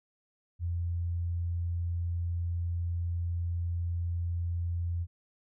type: tone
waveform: sine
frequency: 86 Hz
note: F2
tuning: 26 cents flat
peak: -29 dBFS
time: 0.59-5.07 s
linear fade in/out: 50 ms
effects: none